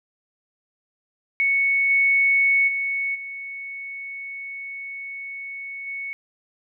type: tone with level steps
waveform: sine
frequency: 2215 Hz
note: C#7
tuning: 2 cents flat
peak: -17 / -15 / -22 / -31 / -28 dBFS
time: 1.4-6.13 s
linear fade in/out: 0 ms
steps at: 1.89 / 2.67 / 3.14 / 5.86 s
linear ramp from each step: 20 ms
effects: none